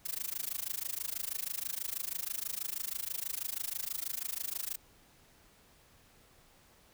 blue noise with amplitude modulation, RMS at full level -34 dBFS, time 0.05-4.76 s, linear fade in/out 10 ms, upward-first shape sine, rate 26.2 Hz, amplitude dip 100%, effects pink hiss -63 dBFS RMS until 6.93 s

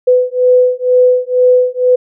sine beating tone pair, 500 / 502.1 Hz, B4 / B4, +21 / +29 cents, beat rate 2.1 Hz, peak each -10 dBFS, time 0.07-1.96 s, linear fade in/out 10 ms, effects none

